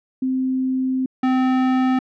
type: tone pair in turn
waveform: sine / square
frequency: 260 / 258.1 Hz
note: C4 / C4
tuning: -11 / -23 cents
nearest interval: unison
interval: 12 cents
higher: first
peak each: -18 / -16 dBFS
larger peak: second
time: 0.22-1.06 / 1.23-1.99 s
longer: first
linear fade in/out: 5 ms
effects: low-pass 2000 Hz 12 dB/octave